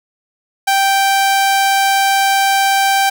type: tone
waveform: sawtooth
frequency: 783 Hz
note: G5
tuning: 2 cents flat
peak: -7 dBFS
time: 0.67-3.1 s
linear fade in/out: 10 ms
effects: none